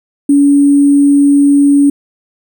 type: tone with sample-and-hold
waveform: sine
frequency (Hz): 283.7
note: C#4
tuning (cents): +40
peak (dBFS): -4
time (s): 0.29-1.9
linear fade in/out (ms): 5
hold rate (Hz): 8820
effects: none